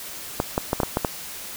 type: clicks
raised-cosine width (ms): 1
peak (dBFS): -6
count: 7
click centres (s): 0.401 / 0.579 / 0.731 / 0.802 / 0.833 / 0.971 / 1.048
effects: white hiss -36 dBFS RMS until 1.56 s